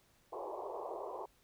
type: band-pass noise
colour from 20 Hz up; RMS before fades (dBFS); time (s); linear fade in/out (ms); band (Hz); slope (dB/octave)
pink; -43; 0.32-1.26; 10; 350 to 1100; 96
effects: pink hiss -70 dBFS RMS until 1.43 s